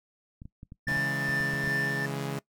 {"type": "clicks", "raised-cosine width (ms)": 5, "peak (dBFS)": -31, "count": 12, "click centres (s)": [0.419, 0.455, 0.631, 0.721, 0.871, 0.916, 0.971, 1.291, 1.405, 1.537, 1.642, 1.676]}
{"type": "tone with tremolo", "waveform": "triangle", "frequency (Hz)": 1778, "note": "A6", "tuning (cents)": 18, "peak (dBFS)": -25, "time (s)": [0.87, 2.06], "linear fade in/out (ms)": 5, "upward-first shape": "sine", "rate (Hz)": 2.5, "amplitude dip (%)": 40}
{"type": "chord", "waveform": "sawtooth", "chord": "C# minor", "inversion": "none", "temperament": "equal", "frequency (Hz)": [138.59, 164.81, 207.7], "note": ["C#3", "E3", "G#3"], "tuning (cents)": [0, 0, 0], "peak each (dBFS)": [-29, -34, -35], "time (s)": [0.88, 2.39], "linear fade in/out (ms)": 0}
{"effects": ["noise-tail reverb RT60 0.1 s tail -20 dB re dry"]}